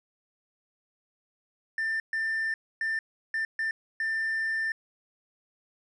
triangle tone bursts at uneven times, 1788 Hz, A6, 27 cents sharp, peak -24 dBFS, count 6, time 1.78-2 / 2.13-2.54 / 2.81-2.99 / 3.34-3.45 / 3.59-3.71 / 4-4.72 s, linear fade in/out 2 ms, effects tanh soft clip ceiling -21 dBFS + resampled to 22050 Hz

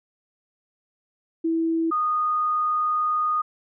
sine tone pair in turn, 327.6 / 1233.6 Hz, E4 / D#6, -11 / -15 cents, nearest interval octave + major seventh, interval 2296 cents, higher second, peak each -20 dBFS, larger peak neither, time 1.44-1.91 / 1.91-3.42 s, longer second, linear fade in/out 10 ms, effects none

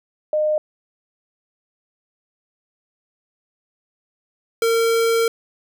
sine / square tone pair in turn, 611 / 457.7 Hz, D#5 / A#4, -32 / -32 cents, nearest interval perfect fourth, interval 500 cents, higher first, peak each -16 dBFS, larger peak neither, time 0.33-0.58 / 4.62-5.28 s, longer second, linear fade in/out 2 ms, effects none

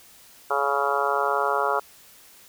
harmonic tone with a mistuned harmonic, 140.6 Hz, C#3, 25 cents sharp, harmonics 3 / 4 / 5 / 6 / 7 / 8 / 9 / 10, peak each -29 / -29 / -29 / -29 / -29 / -29 / -29 / -29 dBFS, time 0.5-1.8 s, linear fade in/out 10 ms, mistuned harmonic 10, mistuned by -25 cents, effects white hiss -51 dBFS RMS until 2.48 s

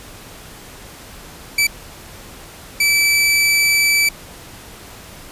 sawtooth tone bursts at uneven times, 2313 Hz, D7, 27 cents flat, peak -9 dBFS, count 2, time 1.58-1.67 / 2.8-4.09 s, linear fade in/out 5 ms, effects pink hiss -38 dBFS RMS until 5.31 s + resampled to 32000 Hz

